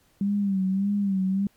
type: tone with vibrato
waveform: sine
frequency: 196 Hz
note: G3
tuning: in tune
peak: -21 dBFS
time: 0.21-1.47 s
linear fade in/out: 2 ms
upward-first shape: sine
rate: 1.7 Hz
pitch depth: 71 cents each way
effects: pink hiss -63 dBFS RMS until 1.56 s + MP3 96 kbps